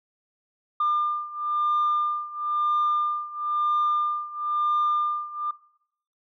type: beating tone pair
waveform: sine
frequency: 1200 / 1201 Hz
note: D6 / D6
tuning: +37 / +38 cents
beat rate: 1 Hz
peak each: -24 / -26 dBFS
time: 0.8-5.51 s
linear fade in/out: 5 ms
effects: noise-tail reverb RT60 0.7 s tail -20 dB re dry + tanh soft clip ceiling -17 dBFS